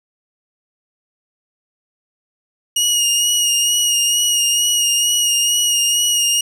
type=tone with vibrato; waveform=20% pulse; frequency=2872 Hz; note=F7; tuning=48 cents sharp; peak=-8 dBFS; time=2.76-6.41 s; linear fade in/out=5 ms; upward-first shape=sine; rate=2.2 Hz; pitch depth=28 cents each way; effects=none